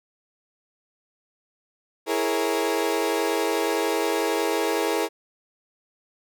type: chord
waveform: 30% pulse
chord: A# half-diminished seventh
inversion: second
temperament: equal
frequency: 329.6 / 415.3 / 466.2 / 554.4 Hz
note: E4 / G#4 / A#4 / C#5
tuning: 0 / 0 / 0 / 0 cents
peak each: -25 / -24 / -24 / -29 dBFS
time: 2.06-5.09 s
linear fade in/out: 50 ms
effects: none